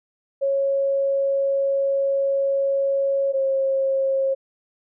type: tone pair in turn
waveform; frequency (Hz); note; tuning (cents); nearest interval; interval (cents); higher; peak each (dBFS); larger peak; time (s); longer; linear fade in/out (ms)
sine; 550 / 539; C#5 / C#5; -14 / -49; unison; 35; first; -18; neither; 0.41-3.33 / 3.33-4.35; first; 20
effects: none